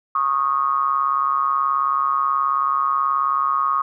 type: ring-modulated tone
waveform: triangle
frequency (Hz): 69.3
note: C#2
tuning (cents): 0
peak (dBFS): -12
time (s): 0.15-3.82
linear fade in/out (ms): 5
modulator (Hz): 1170
effects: none